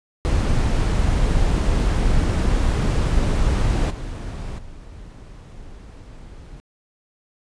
brown noise with level steps, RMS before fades -18 / -29 / -39 dBFS, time 0.25-6.6 s, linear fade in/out 0 ms, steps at 3.9 / 4.58 s, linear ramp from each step 10 ms, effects resampled to 22050 Hz

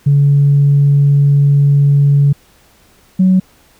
sine tone pair in turn, 142.1 / 186.28 Hz, C#3 / F#3, +43 / +12 cents, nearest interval perfect fourth, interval 469 cents, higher second, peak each -5 dBFS, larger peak neither, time 0.06-2.33 / 3.19-3.4 s, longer first, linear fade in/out 10 ms, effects tanh soft clip ceiling -2 dBFS + pink hiss -49 dBFS RMS until 3.79 s

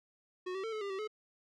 square tone with pitch steps, 366.3 / 383.4 / 448.2 / 432 / 399.4 / 383.9 / 428.7 Hz, F#4 / G4 / A4 / A4 / G4 / G4 / A4, -17 / -38 / +32 / -32 / +32 / -36 / -45 cents, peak -37 dBFS, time 0.46-1.076 s, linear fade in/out 10 ms, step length 88 ms, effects low-pass 4000 Hz 12 dB/octave

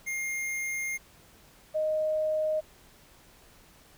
square / sine tone pair in turn, 2124 / 620.8 Hz, C7 / D#5, +25 / -4 cents, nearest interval octave + major sixth, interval 2129 cents, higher first, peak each -31 / -25 dBFS, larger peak second, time 0.06-0.98 / 1.74-2.61 s, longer first, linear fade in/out 20 ms, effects pink hiss -57 dBFS RMS until 3.97 s

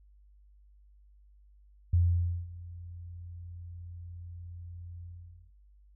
sine tone with ADSR envelope, 86.9 Hz, F2, 8 cents flat, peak -20 dBFS, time 1.93-5.52 s, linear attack 6 ms, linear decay 530 ms, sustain -21 dB, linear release 490 ms, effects added 50 Hz sine -56 dBFS peak until 5.95 s

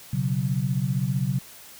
sine chord, B suspended second, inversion none, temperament just, 123.47 / 138.9 / 185.21 Hz, B2 / C#3 / F#3, 0 / +4 / +2 cents, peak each -27 / -25 / -28 dBFS, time 0.13-1.39 s, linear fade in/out 5 ms, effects white hiss -46 dBFS RMS until 1.79 s

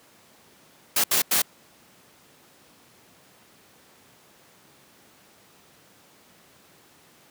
white noise bursts at uneven times, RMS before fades -21 dBFS, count 3, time 0.96-1.04 / 1.11-1.22 / 1.31-1.42 s, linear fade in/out 5 ms, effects pink hiss -55 dBFS RMS until 7.3 s + high-pass 150 Hz 12 dB/octave

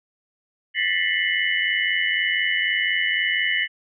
sine tone cluster, 1773 / 1942 / 2026 / 2128 / 2965 Hz, A6 / B6 / B6 / C7 / F#7, +13 / -30 / +44 / +29 / +3 cents, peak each -26 dBFS, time 0.74-3.68 s, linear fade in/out 50 ms, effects none

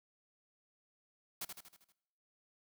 white noise with echo, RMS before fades -41 dBFS, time 1.41-1.45 s, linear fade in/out 5 ms, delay 79 ms, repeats 6, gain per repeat -5 dB, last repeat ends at 1.924 s, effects noise-tail reverb RT60 0.9 s tail -22 dB re dry

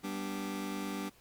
sawtooth chord, G major, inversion none, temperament just, 196 / 245 / 294 Hz, G3 / B3 / D4, 0 / -14 / +2 cents, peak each -34 / -39 / -35 dBFS, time 0.03-1.1 s, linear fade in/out 20 ms, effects pink hiss -62 dBFS RMS until 1.2 s + MP3 96 kbps

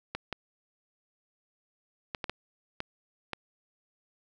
clicks, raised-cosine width 0.3 ms, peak -17 dBFS, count 7, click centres 0.15 / 0.327 / 2.148 / 2.242 / 2.296 / 2.804 / 3.333 s, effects none

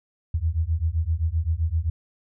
sine beating tone pair, 77.78 / 85.48 Hz, D#2 / F2, 0 / -37 cents, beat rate 7.7 Hz, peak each -24 / -24 dBFS, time 0.34-1.9 s, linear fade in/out 5 ms, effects none

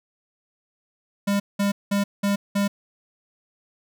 square tone bursts, 201.1 Hz, G3, 44 cents sharp, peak -20 dBFS, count 5, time 1.27-2.68 s, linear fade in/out 10 ms, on 130 ms, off 190 ms, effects none

